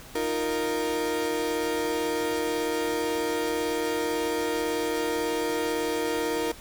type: chord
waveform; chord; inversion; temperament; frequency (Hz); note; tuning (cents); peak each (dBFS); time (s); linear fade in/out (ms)
35% pulse; Eb suspended second; none; equal; 311.1 / 349.2 / 466.2; Eb4 / F4 / Bb4; 0 / 0 / 0; -30 / -31 / -26; 0.15-6.52; 5
effects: pink hiss -46 dBFS RMS until 6.6 s